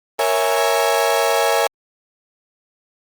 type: chord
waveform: 35% pulse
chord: A# half-diminished seventh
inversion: none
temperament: equal with one note detuned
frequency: 464.8 / 554.4 / 659.3 / 830.6 Hz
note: A#4 / C#5 / E5 / G#5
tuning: -5 / 0 / 0 / 0 cents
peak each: -19 dBFS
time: 0.19-1.67 s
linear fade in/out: 2 ms
effects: Opus 24 kbps